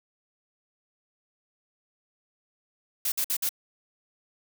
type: noise bursts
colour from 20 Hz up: blue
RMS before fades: -27 dBFS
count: 4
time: 3.05-3.492 s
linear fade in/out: 5 ms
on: 70 ms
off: 54 ms
effects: none